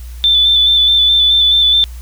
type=tone with vibrato; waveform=sine; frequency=3520 Hz; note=A7; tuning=in tune; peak=-7 dBFS; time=0.24-1.84 s; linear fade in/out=0 ms; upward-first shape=square; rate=4.7 Hz; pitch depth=20 cents each way; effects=added 60 Hz sine -26 dBFS peak until 2.01 s + white hiss -43 dBFS RMS until 2.01 s